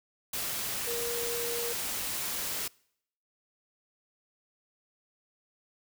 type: tone in noise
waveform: sine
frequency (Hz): 472.6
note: A#4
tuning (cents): +24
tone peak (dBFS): -34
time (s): 0.87-1.73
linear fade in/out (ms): 5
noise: white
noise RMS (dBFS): -34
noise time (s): 0.33-2.68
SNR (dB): -3
effects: noise-tail reverb RT60 0.7 s tail -25 dB re dry